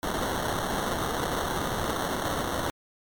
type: noise with sample-and-hold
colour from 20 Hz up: white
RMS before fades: -29 dBFS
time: 0.03-2.7 s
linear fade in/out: 0 ms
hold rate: 2450 Hz
effects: MP3 96 kbps